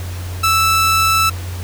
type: tone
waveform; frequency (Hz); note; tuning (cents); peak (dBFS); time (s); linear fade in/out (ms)
sawtooth; 1318.5; E6; 0; -8; 0.43-1.3; 10
effects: added 90 Hz sine -23 dBFS peak until 1.63 s + pink hiss -34 dBFS RMS until 1.63 s